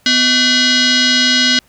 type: tone with frequency modulation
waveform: sine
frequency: 634 Hz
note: D#5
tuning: 32 cents sharp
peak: -9 dBFS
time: 0.06-1.59 s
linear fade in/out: 2 ms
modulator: 885 Hz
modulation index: 5.3
effects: pink hiss -53 dBFS RMS until 1.68 s